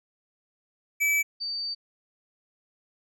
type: tone pair in turn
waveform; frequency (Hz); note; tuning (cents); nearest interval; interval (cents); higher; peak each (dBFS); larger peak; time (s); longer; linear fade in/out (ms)
square / sine; 2303 / 4606; D7 / D8; -34 / -34; octave; 1200; second; -22 / -29; first; 1-1.23 / 1.4-1.75; second; 20
effects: none